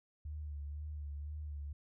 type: tone with vibrato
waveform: sine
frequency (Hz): 73.9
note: D2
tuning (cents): +11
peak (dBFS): -40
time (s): 0.25-1.73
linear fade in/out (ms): 5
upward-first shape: sine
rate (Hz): 2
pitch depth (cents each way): 46
effects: none